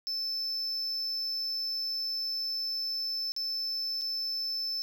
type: tone with dropouts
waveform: sine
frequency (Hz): 5274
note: E8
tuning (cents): 0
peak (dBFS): -28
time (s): 0.07-4.82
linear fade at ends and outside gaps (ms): 0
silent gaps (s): 3.32-3.364 / 4.012-4.018
effects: tanh soft clip ceiling -29 dBFS + 9-bit